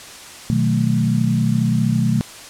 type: chord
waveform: sine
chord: B dominant seventh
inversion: none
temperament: equal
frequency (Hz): 123.47 / 155.56 / 185 / 220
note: B2 / D#3 / F#3 / A3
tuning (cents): 0 / 0 / 0 / 0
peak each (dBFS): -19 / -21 / -22 / -19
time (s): 0.5-2.21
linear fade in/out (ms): 0
effects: white hiss -37 dBFS RMS until 2.49 s + low-pass 9000 Hz 12 dB/octave